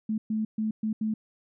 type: tone bursts at uneven times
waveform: sine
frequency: 217.4 Hz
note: A3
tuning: 21 cents flat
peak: -25 dBFS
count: 5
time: 0.09-0.18 / 0.3-0.45 / 0.58-0.71 / 0.83-0.93 / 1.01-1.14 s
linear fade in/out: 5 ms
effects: none